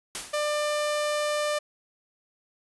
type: noise with exponential decay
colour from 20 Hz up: white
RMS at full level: -30 dBFS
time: 0.15-0.55 s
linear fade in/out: 0 ms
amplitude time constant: 86 ms
type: tone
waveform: sawtooth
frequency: 596 Hz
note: D5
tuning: 25 cents sharp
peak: -21 dBFS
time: 0.33-1.59 s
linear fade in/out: 10 ms
effects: resampled to 24000 Hz